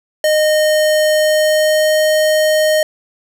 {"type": "tone with pitch glide", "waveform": "square", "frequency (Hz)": [615, 618.9], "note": ["D#5", "D#5"], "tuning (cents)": [-20, -9], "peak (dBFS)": -11, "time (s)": [0.24, 2.83], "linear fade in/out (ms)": 2, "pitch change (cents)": 11, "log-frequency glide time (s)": [1.15, 1.98], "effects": []}